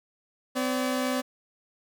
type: tone pair together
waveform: sawtooth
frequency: 255.2 / 573 Hz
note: C4 / D5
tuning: -43 / -43 cents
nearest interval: octave + major second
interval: 1400 cents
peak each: -23 / -27 dBFS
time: 0.55-1.22 s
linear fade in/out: 20 ms
effects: none